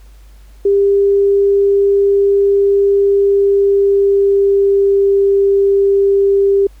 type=tone with pitch glide; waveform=sine; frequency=398.9 to 396.1 Hz; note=G4 to G4; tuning=+30 to +18 cents; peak=-8 dBFS; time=0.65-6.67 s; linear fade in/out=5 ms; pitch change=-12 cents; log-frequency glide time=3.07-5.13 s; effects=added 50 Hz sine -37 dBFS peak until 6.8 s + pink hiss -52 dBFS RMS until 6.8 s